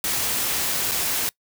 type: noise with dropouts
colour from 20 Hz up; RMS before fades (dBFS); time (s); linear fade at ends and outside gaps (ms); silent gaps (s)
white; -24; 0.04-1.29; 1; 0.913-0.917
effects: noise-tail reverb RT60 0.1 s tail -23 dB re dry